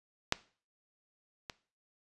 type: clicks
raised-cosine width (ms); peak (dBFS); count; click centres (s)
0.2; -8 / -22; 2; 0.324 / 1.498
effects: noise-tail reverb RT60 0.4 s tail -19 dB re dry + resampled to 24000 Hz